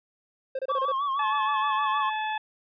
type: tone bursts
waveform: triangle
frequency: 528 Hz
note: C5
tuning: 16 cents sharp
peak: -25 dBFS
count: 6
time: 0.55-0.92 s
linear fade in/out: 5 ms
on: 40 ms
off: 26 ms
type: tone with vibrato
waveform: triangle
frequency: 1108.7 Hz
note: C#6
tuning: in tune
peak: -23 dBFS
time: 0.69-2.1 s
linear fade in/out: 10 ms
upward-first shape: sine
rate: 6.4 Hz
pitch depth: 79 cents each way
type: harmonic tone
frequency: 863 Hz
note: A5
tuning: 34 cents flat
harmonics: 1 / 2 / 3 / 4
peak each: -28 / -34 / -38 / -40 dBFS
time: 1.19-2.38 s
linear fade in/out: 5 ms
effects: resampled to 11025 Hz